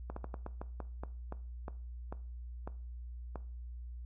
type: slowing click train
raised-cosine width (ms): 1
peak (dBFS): -27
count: 13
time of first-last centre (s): 0.1-3.357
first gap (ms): 64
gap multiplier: 1.24
effects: noise-tail reverb RT60 0.4 s tail -17 dB re dry + added 60 Hz sine -42 dBFS peak until 4.05 s